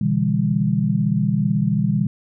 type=chord; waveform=sine; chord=E minor seventh; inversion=second; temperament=equal with one note detuned; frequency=123.47 / 146.83 / 164.81 / 200.7 Hz; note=B2 / D3 / E3 / G3; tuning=0 / 0 / 0 / +41 cents; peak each=-23 / -23 / -22 / -20 dBFS; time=0.01-2.07 s; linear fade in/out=5 ms; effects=none